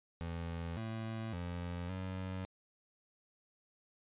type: tone with pitch steps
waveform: 25% pulse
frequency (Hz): 84.1 / 111.7 / 87.5 / 93.6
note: E2 / A2 / F2 / F#2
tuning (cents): +35 / +27 / +4 / +20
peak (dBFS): -35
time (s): 0.21-2.45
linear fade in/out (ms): 0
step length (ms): 560
effects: resampled to 8000 Hz